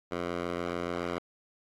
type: tone with band-pass filter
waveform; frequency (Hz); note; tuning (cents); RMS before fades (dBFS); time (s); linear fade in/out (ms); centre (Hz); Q
10% pulse; 87; F2; -6; -34; 0.11-1.19; 10; 860; 0.53
effects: AAC 48 kbps

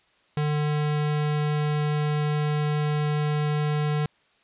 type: tone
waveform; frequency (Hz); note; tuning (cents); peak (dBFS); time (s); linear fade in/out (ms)
square; 149.6; D3; +32; -23; 0.37-4.06; 2
effects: white hiss -63 dBFS RMS until 4.43 s + resampled to 8000 Hz

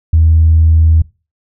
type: tone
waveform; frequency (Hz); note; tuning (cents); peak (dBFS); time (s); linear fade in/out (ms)
sine; 80.4; E2; -43; -4; 0.13-1.02; 5
effects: noise-tail reverb RT60 0.3 s tail -22 dB re dry + tanh soft clip ceiling 0 dBFS

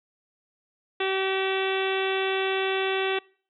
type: harmonic tone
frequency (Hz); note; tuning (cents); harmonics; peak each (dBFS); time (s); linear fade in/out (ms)
383.3; G4; -39; 1 / 2 / 3 / 4 / 5 / 6 / 7 / 8 / 9 / 10; -26 / -32 / -35 / -35 / -35 / -37 / -33 / -41 / -35 / -46; 1-3.19; 5
effects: noise-tail reverb RT60 0.5 s tail -26 dB re dry

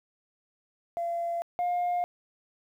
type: tone pair in turn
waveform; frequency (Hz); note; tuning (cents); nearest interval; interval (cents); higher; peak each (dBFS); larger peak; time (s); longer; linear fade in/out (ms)
sine; 684 / 709; F5 / F5; -36 / +26; minor second; 62; second; -27 / -23; second; 0.97-1.42 / 1.59-2.04; neither; 0
effects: tanh soft clip ceiling -24 dBFS + 10-bit

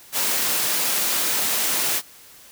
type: high-pass noise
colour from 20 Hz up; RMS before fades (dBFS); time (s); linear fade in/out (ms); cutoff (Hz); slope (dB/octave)
white; -22; 0.12-2.02; 50; 190; 12
effects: white hiss -47 dBFS RMS until 2.51 s

